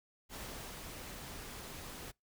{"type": "noise with ADSR envelope", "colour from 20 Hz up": "pink", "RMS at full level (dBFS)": -45, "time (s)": [0.29, 2.12], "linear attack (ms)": 54, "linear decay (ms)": 420, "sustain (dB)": -2, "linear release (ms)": 21, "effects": ["noise-tail reverb RT60 0.2 s tail -26 dB re dry"]}